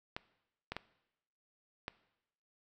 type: clicks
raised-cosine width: 0.3 ms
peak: -22 dBFS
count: 4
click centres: 0.165 / 0.72 / 0.766 / 1.881 s
effects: noise-tail reverb RT60 0.9 s tail -19 dB re dry